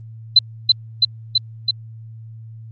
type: tone with echo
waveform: sine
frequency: 4046 Hz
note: B7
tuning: 41 cents sharp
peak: -5 dBFS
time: 0.36-0.39 s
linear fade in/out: 5 ms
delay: 330 ms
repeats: 4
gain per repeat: -2 dB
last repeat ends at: 1.71 s
effects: added 112 Hz sine -34 dBFS peak until 2.71 s + Opus 24 kbps